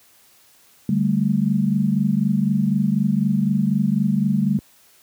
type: chord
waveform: sine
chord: D suspended fourth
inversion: none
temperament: equal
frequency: 146.83 / 196 / 220 Hz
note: D3 / G3 / A3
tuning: 0 / 0 / 0 cents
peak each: -23 / -19 / -21 dBFS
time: 0.89-4.59 s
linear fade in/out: 2 ms
effects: white hiss -54 dBFS RMS until 5.02 s + high-pass 60 Hz 12 dB/octave